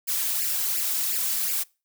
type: noise with flanger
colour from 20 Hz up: blue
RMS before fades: -26 dBFS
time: 0.07-1.64 s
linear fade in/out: 20 ms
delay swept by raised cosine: 0.4 to 3.1 ms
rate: 2.8 Hz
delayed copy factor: +0.95
effects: noise-tail reverb RT60 0.3 s tail -24 dB re dry